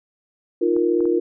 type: chord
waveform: sine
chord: Eb suspended second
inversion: none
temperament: just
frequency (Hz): 311.1 / 350 / 466.7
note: Eb4 / F4 / Bb4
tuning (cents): 0 / +4 / +2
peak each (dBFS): -23 / -18 / -22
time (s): 0.61-1.2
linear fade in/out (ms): 10
type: clicks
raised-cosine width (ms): 1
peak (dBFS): -25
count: 3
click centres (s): 0.765 / 1.006 / 1.055
effects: none